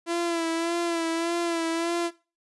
sawtooth tone with vibrato, 335.7 Hz, E4, 32 cents sharp, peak -21 dBFS, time 0.06-2.11 s, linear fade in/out 50 ms, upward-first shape sine, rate 1.7 Hz, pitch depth 39 cents each way, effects noise-tail reverb RT60 0.3 s tail -18 dB re dry + resampled to 24000 Hz

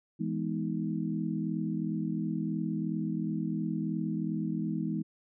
sine chord, E major seventh, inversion none, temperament equal with one note detuned, 164.81 / 207.7 / 246.9 / 315.7 Hz, E3 / G#3 / B3 / D#4, 0 / 0 / 0 / +25 cents, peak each -34 / -34 / -37 / -36 dBFS, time 0.19-5.03 s, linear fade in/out 20 ms, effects none

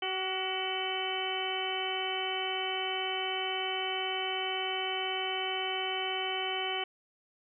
harmonic tone with a mistuned harmonic, 378.1 Hz, F#4, 38 cents sharp, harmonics 1 / 2 / 3 / 4 / 5 / 6 / 7 / 8, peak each -38 / -37 / -43 / -44 / -44 / -39 / -44 / -35 dBFS, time 0.02-6.84 s, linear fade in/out 5 ms, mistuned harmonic 4, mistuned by -47 cents, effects none

